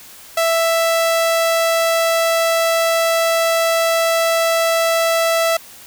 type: tone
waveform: sawtooth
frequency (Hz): 661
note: E5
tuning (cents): +5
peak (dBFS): -10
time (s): 0.37-5.57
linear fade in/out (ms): 5
effects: white hiss -40 dBFS RMS until 5.86 s

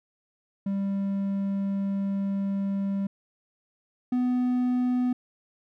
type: tone pair in turn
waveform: triangle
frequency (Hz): 197.1 / 249.1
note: G3 / B3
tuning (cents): +10 / +15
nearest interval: major third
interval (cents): 405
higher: second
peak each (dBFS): -23 / -20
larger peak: second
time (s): 0.66-3.07 / 4.12-5.13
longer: first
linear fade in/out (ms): 5
effects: none

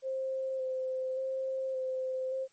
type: tone with vibrato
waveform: sine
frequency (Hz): 523.3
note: C5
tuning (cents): 0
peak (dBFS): -31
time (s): 0.02-2.48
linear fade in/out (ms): 50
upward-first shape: square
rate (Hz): 0.87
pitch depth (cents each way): 15
effects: white hiss -68 dBFS RMS until 2.52 s + MP3 32 kbps

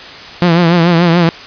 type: tone with vibrato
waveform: sawtooth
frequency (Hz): 170.9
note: F3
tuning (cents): -37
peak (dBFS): -3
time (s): 0.42-1.29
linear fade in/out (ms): 0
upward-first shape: triangle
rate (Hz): 6.9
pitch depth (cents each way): 90
effects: white hiss -30 dBFS RMS until 1.46 s + resampled to 11025 Hz

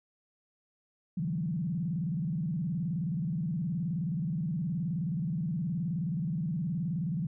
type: tone with vibrato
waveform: sine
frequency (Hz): 164.81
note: E3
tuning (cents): 0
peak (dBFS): -29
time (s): 1.17-7.27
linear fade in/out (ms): 5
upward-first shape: square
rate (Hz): 19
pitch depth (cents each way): 200
effects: none

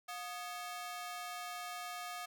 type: ring-modulated tone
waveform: sawtooth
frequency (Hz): 977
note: B5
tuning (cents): -19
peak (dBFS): -35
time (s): 0.08-2.26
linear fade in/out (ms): 10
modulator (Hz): 263
effects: none

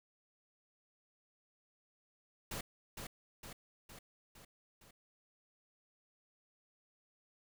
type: noise with echo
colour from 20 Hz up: pink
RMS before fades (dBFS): -42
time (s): 2.51-2.61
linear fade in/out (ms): 5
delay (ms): 460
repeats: 5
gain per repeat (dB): -4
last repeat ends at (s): 4.91
effects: none

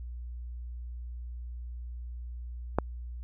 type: click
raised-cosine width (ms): 1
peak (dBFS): -10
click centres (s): 2.786
effects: added 60 Hz sine -37 dBFS peak until 3.23 s

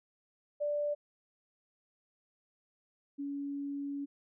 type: tone pair in turn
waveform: sine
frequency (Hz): 587.3 / 282.3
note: D5 / C#4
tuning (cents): 0 / +32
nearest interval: octave + minor second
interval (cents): 1268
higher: first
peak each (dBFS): -30 / -35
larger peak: first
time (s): 0.6-0.95 / 3.18-4.06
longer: second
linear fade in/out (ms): 20
effects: none

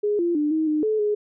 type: tone with pitch steps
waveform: sine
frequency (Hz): 415.5 / 344.1 / 297.8 / 315.6 / 305.1 / 432.4 / 418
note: G#4 / F4 / D4 / D#4 / D#4 / A4 / G#4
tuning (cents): +1 / -26 / +24 / +25 / -34 / -30 / +11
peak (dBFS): -19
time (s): 0.03-1.15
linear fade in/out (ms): 10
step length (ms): 160
effects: none

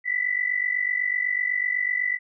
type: tone pair together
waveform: sine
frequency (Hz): 1960 / 2008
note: B6 / B6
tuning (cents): -14 / +28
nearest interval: unison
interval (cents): 42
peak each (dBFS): -25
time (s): 0.04-2.19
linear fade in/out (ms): 50
effects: none

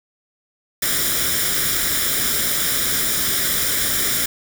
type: noise with comb filter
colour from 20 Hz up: white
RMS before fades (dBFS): -20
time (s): 0.82-4.26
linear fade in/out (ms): 5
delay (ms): 0.56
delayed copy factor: +0.7
effects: none

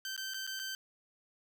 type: tone with dropouts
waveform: 15% pulse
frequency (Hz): 1550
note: G6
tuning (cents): -20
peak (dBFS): -31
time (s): 0.05-0.75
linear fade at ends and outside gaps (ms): 1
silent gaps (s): 0.164-0.177 / 0.337-0.343 / 0.467-0.474 / 0.593-0.597
effects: none

